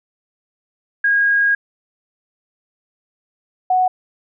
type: tone pair in turn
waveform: sine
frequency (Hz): 1635 / 739.3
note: G#6 / F#5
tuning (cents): -28 / -2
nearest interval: octave + major second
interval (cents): 1374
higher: first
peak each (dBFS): -12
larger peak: neither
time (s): 1.04-1.55 / 3.7-3.88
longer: first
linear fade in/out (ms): 5
effects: none